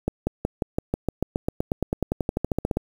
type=accelerating click train; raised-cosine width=2 ms; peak=-9 dBFS; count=25; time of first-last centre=0.08-2.77 s; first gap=190 ms; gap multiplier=0.95; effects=7-bit